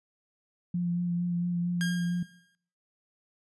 sine tone with vibrato, 174.61 Hz, F3, in tune, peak -26 dBFS, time 0.74-2.23 s, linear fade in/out 5 ms, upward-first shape sine, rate 4.4 Hz, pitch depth 18 cents each way
sawtooth tone with exponential decay, 1618 Hz, G#6, 46 cents flat, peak -26 dBFS, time 1.81-2.55 s, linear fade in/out 0 ms, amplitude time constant 160 ms
effects noise-tail reverb RT60 0.6 s tail -21 dB re dry + resampled to 24000 Hz

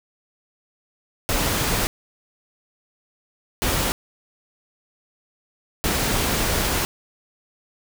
pink noise bursts at uneven times, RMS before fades -22 dBFS, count 3, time 1.29-1.87 / 3.62-3.92 / 5.84-6.85 s, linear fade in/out 0 ms, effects none

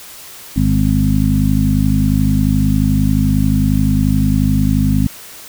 harmonic tone with a mistuned harmonic, 51.3 Hz, G#1, 21 cents flat, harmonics 1 / 2 / 3 / 4 / 5, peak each -17 / -17 / -17 / -17 / -17 dBFS, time 0.56-5.07 s, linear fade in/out 5 ms, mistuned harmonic 5, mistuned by +21 cents, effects white hiss -35 dBFS RMS until 5.48 s

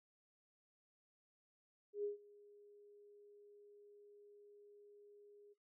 sine tone with ADSR envelope, 411.2 Hz, G#4, 17 cents flat, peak -37 dBFS, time 1.93-5.54 s, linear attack 110 ms, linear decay 130 ms, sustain -24 dB, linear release 20 ms, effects noise-tail reverb RT60 0.2 s tail -21 dB re dry

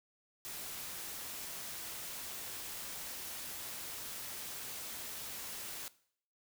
white noise, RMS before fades -44 dBFS, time 0.45-5.88 s, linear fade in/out 0 ms, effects noise-tail reverb RT60 0.6 s tail -19 dB re dry

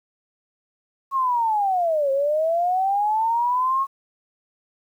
sine linear two-way sweep, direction down then up, 1098 to 535 to 1098 Hz, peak -18 dBFS, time 1.11-3.87 s, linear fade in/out 50 ms, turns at 2.11 s, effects 9-bit

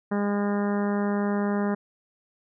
harmonic tone, 203.6 Hz, G#3, 34 cents flat, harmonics 1 / 2 / 3 / 4 / 5 / 6 / 7 / 8 / 9, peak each -24 / -30 / -34 / -36 / -38 / -40 / -41 / -42 / -43 dBFS, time 0.11-1.75 s, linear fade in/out 10 ms, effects none

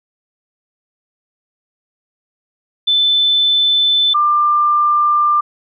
sine tone pair in turn, 3520 / 1191.7 Hz, A7 / D6, 0 / +25 cents, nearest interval octave + perfect fifth, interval 1875 cents, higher first, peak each -10 dBFS, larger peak neither, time 2.87-4.14 / 4.14-5.41 s, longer neither, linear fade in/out 10 ms, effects none

